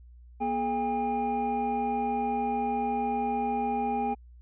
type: tone cluster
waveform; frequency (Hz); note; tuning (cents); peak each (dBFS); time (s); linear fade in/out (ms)
triangle; 239.5 / 425.8 / 805; A#3 / G#4 / G5; +47 / +43 / +46; -30 / -33 / -26; 0.4-4.15; 20
effects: added 60 Hz sine -48 dBFS peak until 4.41 s + resampled to 8000 Hz